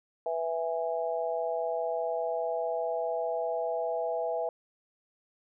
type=chord; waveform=sine; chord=E major; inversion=second; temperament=just; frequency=494.4 / 659.3 / 824.1 Hz; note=B4 / E5 / G#5; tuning=+2 / 0 / -14 cents; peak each=-33 / -31 / -36 dBFS; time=0.26-4.49 s; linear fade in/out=2 ms; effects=none